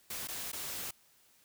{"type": "noise with dropouts", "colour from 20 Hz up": "white", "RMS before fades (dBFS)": -40, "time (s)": [0.1, 0.91], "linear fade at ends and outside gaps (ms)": 5, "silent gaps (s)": [[0.274, 0.284], [0.518, 0.529]], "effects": ["white hiss -66 dBFS RMS until 1.44 s"]}